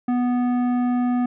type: tone with tanh clipping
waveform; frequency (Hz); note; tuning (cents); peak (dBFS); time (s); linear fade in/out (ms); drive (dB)
triangle; 246.2; B3; -5; -20; 0.08-1.26; 5; 16
effects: none